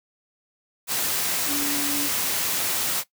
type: tone in noise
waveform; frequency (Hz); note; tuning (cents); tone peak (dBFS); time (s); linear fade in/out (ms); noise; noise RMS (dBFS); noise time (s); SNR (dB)
sine; 287.1; D4; -39; -28; 1.46-2.1; 50; white; -25; 0.87-3.04; -6
effects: noise-tail reverb RT60 0.1 s tail -17 dB re dry + high-pass 100 Hz 12 dB/octave